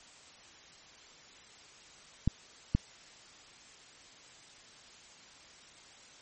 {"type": "clicks", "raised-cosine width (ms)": 5, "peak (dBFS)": -13, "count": 2, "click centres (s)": [2.276, 2.75], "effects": ["white hiss -55 dBFS RMS until 6.21 s", "MP3 32 kbps"]}